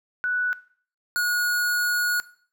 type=tone pair in turn; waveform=sine / square; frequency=1480 / 1450.4 Hz; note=F#6 / F#6; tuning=0 / -35 cents; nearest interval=unison; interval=35 cents; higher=first; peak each=-22 dBFS; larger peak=neither; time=0.24-0.53 / 1.16-2.2 s; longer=second; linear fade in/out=0 ms; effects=noise-tail reverb RT60 0.5 s tail -18 dB re dry